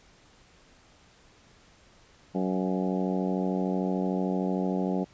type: harmonic tone with a mistuned harmonic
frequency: 93.3 Hz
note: F#2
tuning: 15 cents sharp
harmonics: 2 / 3 / 4 / 5 / 6 / 7 / 8 / 9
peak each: -28 / -32 / -34 / -36 / -38 / -39 / -40 / -41 dBFS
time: 2.34-5.05 s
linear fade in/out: 20 ms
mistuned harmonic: 8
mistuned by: -25 cents
effects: pink hiss -58 dBFS RMS until 5.13 s + resampled to 16000 Hz